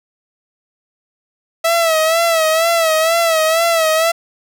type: tone with vibrato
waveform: sawtooth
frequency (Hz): 653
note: E5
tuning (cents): -17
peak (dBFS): -8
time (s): 1.64-4.12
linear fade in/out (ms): 10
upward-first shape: sine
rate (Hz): 2.1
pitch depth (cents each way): 65
effects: none